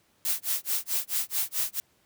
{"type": "noise with tremolo", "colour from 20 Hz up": "blue", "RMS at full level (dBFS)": -26, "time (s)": [0.25, 1.8], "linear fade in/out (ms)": 0, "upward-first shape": "sine", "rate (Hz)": 4.6, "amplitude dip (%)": 100, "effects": ["pink hiss -66 dBFS RMS until 2.05 s", "high-pass 80 Hz 12 dB/octave"]}